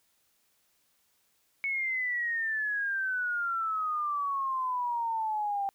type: exponential sweep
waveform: sine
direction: down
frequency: 2217 to 784 Hz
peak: -28 dBFS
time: 1.64-5.69 s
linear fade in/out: 0 ms
effects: white hiss -71 dBFS RMS until 5.74 s